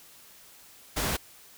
pink noise, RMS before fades -29 dBFS, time 0.96-1.17 s, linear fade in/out 10 ms, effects white hiss -53 dBFS RMS until 1.57 s

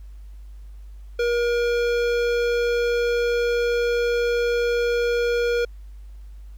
sine tone with hard clipping, 476.2 Hz, A#4, 37 cents sharp, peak -21 dBFS, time 1.19-5.65 s, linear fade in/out 5 ms, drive 16 dB, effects added 50 Hz sine -37 dBFS peak until 6.57 s + pink hiss -63 dBFS RMS until 6.57 s

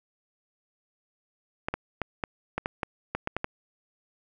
clicks, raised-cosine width 0.5 ms, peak -13 dBFS, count 11, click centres 1.685 / 1.74 / 2.017 / 2.238 / 2.58 / 2.659 / 2.832 / 3.15 / 3.274 / 3.366 / 3.444 s, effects none

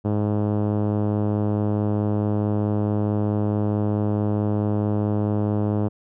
5% pulse tone with low-pass filter, 104.6 Hz, G#2, 13 cents sharp, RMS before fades -22 dBFS, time 0.04-5.89 s, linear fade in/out 20 ms, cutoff 330 Hz, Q 0.5, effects none

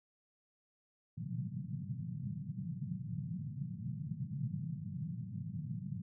pink band-pass noise, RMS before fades -41 dBFS, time 1.17-6.02 s, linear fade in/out 10 ms, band 110 to 190 Hz, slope 48 dB/octave, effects none

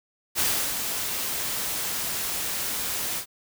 white noise with ADSR envelope, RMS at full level -23 dBFS, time 0.35-3.26 s, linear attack 45 ms, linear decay 330 ms, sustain -6 dB, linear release 89 ms, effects none

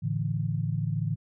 sine chord, A suspended fourth, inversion none, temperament equal with one note detuned, 110 / 143.98 / 164.81 Hz, A2 / D3 / E3, 0 / -34 / 0 cents, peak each -30 / -30 / -31 dBFS, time 0.02-1.16 s, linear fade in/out 20 ms, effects none

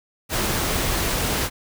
pink noise, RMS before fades -23 dBFS, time 0.29-1.5 s, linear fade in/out 50 ms, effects none

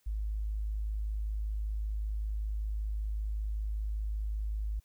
sine tone, 52.6 Hz, G#1, 23 cents sharp, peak -31 dBFS, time 0.06-4.8 s, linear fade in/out 10 ms, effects white hiss -72 dBFS RMS until 4.84 s

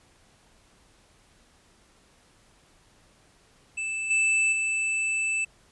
square tone with level steps, 2637 Hz, E7, in tune, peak -29 / -21 / -25 dBFS, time 3.77-5.45 s, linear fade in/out 10 ms, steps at 4.1 / 4.52 s, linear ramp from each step 10 ms, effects pink hiss -60 dBFS RMS until 5.71 s + resampled to 24000 Hz

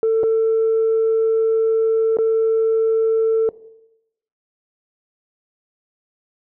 sine tone with dropouts, 446.7 Hz, A4, 26 cents sharp, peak -12 dBFS, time 0.03-3.49 s, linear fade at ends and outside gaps 1 ms, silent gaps 0.233-0.237 / 2.17-2.186 s, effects noise-tail reverb RT60 0.9 s tail -19 dB re dry + tanh soft clip ceiling -11 dBFS

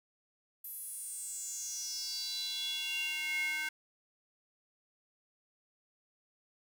square tone with high-pass filter sweep, 308.3 Hz, D#4, 16 cents flat, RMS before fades -38 dBFS, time 0.64-3.69 s, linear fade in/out 5 ms, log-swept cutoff 12000 to 1800 Hz, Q 6.6, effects none

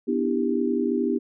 sine chord, E minor seventh, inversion second, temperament just, 247.2 / 296.7 / 329.6 / 395.6 Hz, B3 / D4 / E4 / G4, +2 / +18 / 0 / +16 cents, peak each -25 / -28 / -28 / -26 dBFS, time 0.07-1.19 s, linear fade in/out 20 ms, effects none

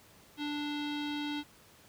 square tone with low-pass filter, 293.7 Hz, D4, in tune, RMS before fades -36 dBFS, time 0.37-1.44 s, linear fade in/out 50 ms, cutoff 3600 Hz, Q 4.1, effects pink hiss -59 dBFS RMS until 1.88 s + high-pass 60 Hz 12 dB/octave

